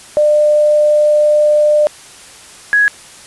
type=tone pair in turn; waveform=sine; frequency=599 / 1668 Hz; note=D5 / G#6; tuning=+34 / +7 cents; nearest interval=octave + tritone; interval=1773 cents; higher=second; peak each=-7 dBFS; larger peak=neither; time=0.17-1.87 / 2.73-2.88 s; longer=first; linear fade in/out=0 ms; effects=white hiss -37 dBFS RMS until 3.26 s + resampled to 24000 Hz